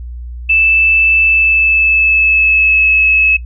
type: tone with pitch glide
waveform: sine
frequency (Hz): 2637 to 2587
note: E7 to E7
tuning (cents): 0 to -33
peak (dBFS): -7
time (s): 0.49-3.37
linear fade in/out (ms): 10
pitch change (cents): -33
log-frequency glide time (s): 1.23-2.9
effects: noise-tail reverb RT60 0.1 s tail -18 dB re dry + added 60 Hz sine -23 dBFS peak until 3.45 s